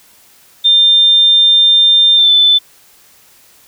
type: tone with pitch glide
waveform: sine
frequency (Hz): 3600 to 3520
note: A7 to A7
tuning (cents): +39 to 0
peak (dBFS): -5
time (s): 0.64-2.59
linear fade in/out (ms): 20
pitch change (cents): -39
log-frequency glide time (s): 2.16-2.31
effects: white hiss -46 dBFS RMS until 3.67 s